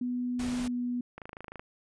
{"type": "tone with pitch glide", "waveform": "sine", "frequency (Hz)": [246.9, 244.8], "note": ["B3", "B3"], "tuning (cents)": [0, -15], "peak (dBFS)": -29, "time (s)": [0.01, 1.01], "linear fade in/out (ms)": 5, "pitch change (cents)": -15, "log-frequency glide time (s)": [0.64, 0.74]}
{"type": "noise", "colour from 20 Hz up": "pink", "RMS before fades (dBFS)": -40, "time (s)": [0.39, 0.68], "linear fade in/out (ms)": 5}
{"type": "click train", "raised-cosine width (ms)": 0.5, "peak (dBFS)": -27, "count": 12, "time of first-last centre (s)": [1.18, 1.595], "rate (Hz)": 26.5}
{"effects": ["resampled to 22050 Hz"]}